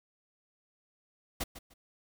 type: noise with echo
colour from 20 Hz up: pink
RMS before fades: -33 dBFS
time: 1.4-1.44 s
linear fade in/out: 10 ms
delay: 150 ms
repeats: 2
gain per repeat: -13 dB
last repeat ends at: 1.74 s
effects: none